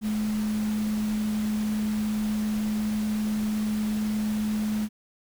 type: tone in noise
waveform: sine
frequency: 213.5 Hz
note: G#3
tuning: 48 cents sharp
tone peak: -24 dBFS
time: 0.01-4.89 s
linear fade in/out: 50 ms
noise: pink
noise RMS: -40 dBFS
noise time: 0.01-4.89 s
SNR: +13 dB
effects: none